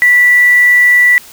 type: tone with quantisation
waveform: sine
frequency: 1964 Hz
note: B6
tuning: 10 cents flat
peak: -4 dBFS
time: 0.02-1.18 s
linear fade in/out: 0 ms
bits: 4
effects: white hiss -36 dBFS RMS until 1.32 s